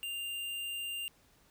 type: tone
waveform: square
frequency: 2794 Hz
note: F7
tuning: in tune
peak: -37 dBFS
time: 0.03-1.08 s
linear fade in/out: 0 ms
effects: pink hiss -66 dBFS RMS until 1.5 s